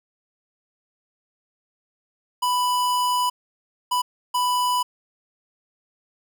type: tone bursts at uneven times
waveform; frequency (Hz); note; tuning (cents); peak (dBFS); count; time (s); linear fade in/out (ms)
square; 991; B5; +6; -20; 3; 2.42-3.3 / 3.91-4.02 / 4.34-4.83; 10
effects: none